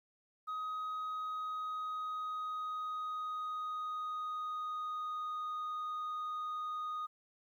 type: tone with pitch glide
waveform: sine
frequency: 1259 to 1238.8 Hz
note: D#6 to D#6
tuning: +20 to -8 cents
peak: -34 dBFS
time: 0.47-7.07 s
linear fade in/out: 20 ms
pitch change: -28 cents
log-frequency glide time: 1.11-5.45 s
effects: tanh soft clip ceiling -36 dBFS + 12-bit